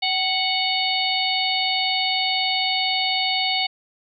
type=harmonic tone with a mistuned harmonic; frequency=738 Hz; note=F#5; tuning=5 cents flat; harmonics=1 / 3 / 4 / 5 / 6; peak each=-26 / -26 / -26 / -26 / -26 dBFS; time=0.02-3.67 s; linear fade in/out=10 ms; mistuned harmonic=1; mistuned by=+45 cents; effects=none